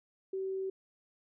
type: tone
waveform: sine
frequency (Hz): 382.6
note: G4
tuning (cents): -42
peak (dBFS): -33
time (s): 0.33-0.7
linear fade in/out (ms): 5
effects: none